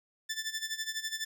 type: tone with tremolo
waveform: 15% pulse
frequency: 1762 Hz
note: A6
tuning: 2 cents sharp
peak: -25 dBFS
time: 0.29-1.25 s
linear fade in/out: 10 ms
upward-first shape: sine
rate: 12 Hz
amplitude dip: 80%
effects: none